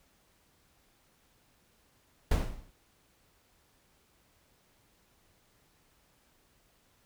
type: noise with exponential decay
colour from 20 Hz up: brown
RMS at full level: -20 dBFS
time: 2.31-2.71 s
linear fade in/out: 5 ms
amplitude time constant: 86 ms
effects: pink hiss -68 dBFS RMS until 7.05 s